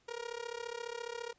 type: tone with amplitude modulation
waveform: sawtooth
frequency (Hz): 471.6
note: A#4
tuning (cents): +20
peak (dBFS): -32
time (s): 0.08-1.33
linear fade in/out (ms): 10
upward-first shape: sine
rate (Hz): 34.6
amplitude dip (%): 90
effects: pink hiss -71 dBFS RMS until 1.38 s + resampled to 16000 Hz